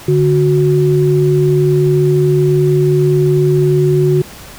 sine tone pair together, 146.4 / 367.1 Hz, D3 / F#4, -5 / -14 cents, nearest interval octave + major third, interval 1591 cents, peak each -11 dBFS, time 0.08-4.22 s, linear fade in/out 5 ms, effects pink hiss -34 dBFS RMS until 4.58 s

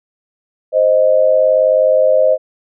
sine tone pair together, 523 / 622 Hz, C5 / D#5, -1 / -1 cents, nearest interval minor third, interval 300 cents, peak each -11 dBFS, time 0.72-2.38 s, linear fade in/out 50 ms, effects none

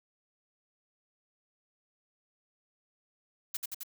blue noise with echo, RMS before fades -34 dBFS, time 3.54-3.57 s, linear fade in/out 5 ms, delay 88 ms, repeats 3, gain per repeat -2 dB, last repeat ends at 3.834 s, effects none

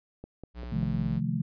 click train, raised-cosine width 2 ms, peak -28 dBFS, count 4, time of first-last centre 0.24-0.829 s, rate 5.09 Hz
square tone, 60.1 Hz, B1, 46 cents flat, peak -37 dBFS, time 0.54-1.21 s, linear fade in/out 50 ms
sine chord, F dominant seventh, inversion second, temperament just, 130.96 / 157.15 / 174.61 / 218.3 Hz, C3 / Eb3 / F3 / A3, +2 / +18 / 0 / -13 cents, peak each -32 dBFS, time 0.72-1.42 s, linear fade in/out 5 ms
effects resampled to 11025 Hz

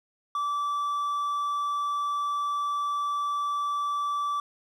triangle tone, 1160 Hz, D6, 22 cents flat, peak -24 dBFS, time 0.35-4.4 s, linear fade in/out 2 ms, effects none

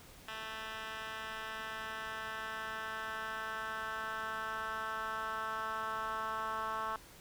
10% pulse tone with band-pass filter sweep, 220 Hz, A3, in tune, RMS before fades -40 dBFS, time 0.28-6.96 s, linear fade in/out 2 ms, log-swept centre 2200 to 1200 Hz, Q 2.7, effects pink hiss -56 dBFS RMS until 7.2 s

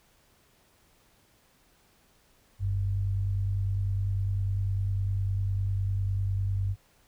sine tone pair together, 48.07 / 98 Hz, G1 / G2, -33 / 0 cents, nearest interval octave, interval 1233 cents, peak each -33 / -26 dBFS, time 2.59-6.76 s, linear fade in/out 50 ms, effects pink hiss -64 dBFS RMS until 7.07 s

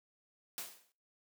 white noise with exponential decay, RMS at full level -39 dBFS, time 0.58-0.92 s, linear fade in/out 0 ms, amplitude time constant 72 ms, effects noise-tail reverb RT60 0.4 s tail -23 dB re dry + high-pass 200 Hz 12 dB/octave

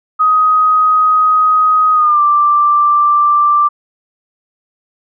sine tone with pitch glide, 1255 to 1177.7 Hz, D#6 to D6, +15 to +4 cents, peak -7 dBFS, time 0.19-3.69 s, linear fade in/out 20 ms, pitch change -111 cents, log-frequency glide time 1.93-2.21 s, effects none

